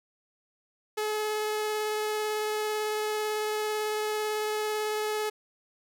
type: tone with vibrato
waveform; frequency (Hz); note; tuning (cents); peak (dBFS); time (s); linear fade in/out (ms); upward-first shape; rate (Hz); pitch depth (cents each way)
sawtooth; 426.8; G#4; +47; -24; 0.97-5.3; 10; sine; 18; 9
effects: none